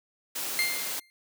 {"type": "high-pass noise", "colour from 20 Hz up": "white", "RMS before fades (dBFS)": -33, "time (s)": [0.35, 1], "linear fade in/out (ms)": 10, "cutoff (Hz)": 200, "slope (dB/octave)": 12}
{"type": "tone with exponential decay", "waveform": "30% pulse", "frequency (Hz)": 2105, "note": "C7", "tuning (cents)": 10, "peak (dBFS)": -19, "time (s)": [0.59, 1.1], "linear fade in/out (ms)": 0, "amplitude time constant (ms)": 110}
{"effects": []}